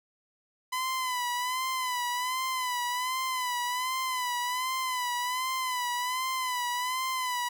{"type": "tone with vibrato", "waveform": "sawtooth", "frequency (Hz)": 1007, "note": "B5", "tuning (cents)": 33, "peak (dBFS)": -25, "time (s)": [0.72, 7.49], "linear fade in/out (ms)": 10, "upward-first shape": "sine", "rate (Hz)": 1.3, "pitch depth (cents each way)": 61, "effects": []}